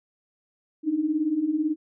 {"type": "beating tone pair", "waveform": "sine", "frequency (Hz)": [293.5, 311.5], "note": ["D4", "D#4"], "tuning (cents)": [-1, 2], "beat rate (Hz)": 18, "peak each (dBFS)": [-28, -23], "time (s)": [0.83, 1.76], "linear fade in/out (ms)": 50, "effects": []}